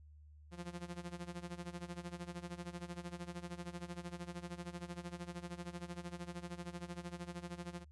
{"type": "tone with tremolo", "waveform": "sawtooth", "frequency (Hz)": 174.61, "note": "F3", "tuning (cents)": 0, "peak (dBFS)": -37, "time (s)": [0.51, 7.85], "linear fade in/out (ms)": 50, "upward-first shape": "sine", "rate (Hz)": 13, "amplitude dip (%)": 85, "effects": ["added 75 Hz sine -56 dBFS peak until 7.91 s", "resampled to 24000 Hz"]}